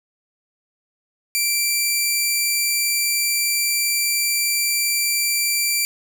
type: tone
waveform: 10% pulse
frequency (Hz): 2349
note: D7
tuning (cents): 0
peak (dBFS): -9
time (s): 1.35-5.85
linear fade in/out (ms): 0
effects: none